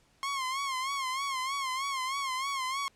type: tone with vibrato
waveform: sawtooth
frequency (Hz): 1072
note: C6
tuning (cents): +42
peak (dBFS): -27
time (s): 0.23-2.88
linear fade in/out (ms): 0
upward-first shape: sine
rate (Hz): 3.2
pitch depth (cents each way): 84
effects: pink hiss -66 dBFS RMS until 2.95 s + low-pass 9000 Hz 12 dB/octave